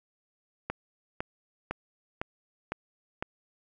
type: click train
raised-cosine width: 0.5 ms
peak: -16 dBFS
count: 6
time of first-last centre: 0.7-3.225 s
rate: 1.98 Hz
effects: none